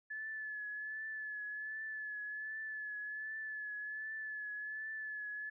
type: tone with vibrato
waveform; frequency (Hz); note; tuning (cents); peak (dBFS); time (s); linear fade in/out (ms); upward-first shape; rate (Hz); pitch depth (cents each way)
sine; 1724; A6; -36; -40; 0.1-5.5; 10; triangle; 1.3; 39
effects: none